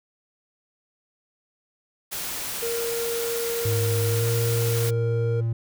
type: noise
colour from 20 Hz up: white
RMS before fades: -31 dBFS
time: 2.11-4.91 s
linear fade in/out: 20 ms
type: tone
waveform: triangle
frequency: 466.2 Hz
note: A#4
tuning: in tune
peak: -24 dBFS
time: 2.62-5.41 s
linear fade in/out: 10 ms
type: tone with pitch glide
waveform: triangle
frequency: 106.5 to 114.81 Hz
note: G#2 to A#2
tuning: +44 to -26 cents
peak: -20 dBFS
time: 3.65-5.53 s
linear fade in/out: 5 ms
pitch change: +130 cents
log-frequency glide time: 4.07-4.3 s
effects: none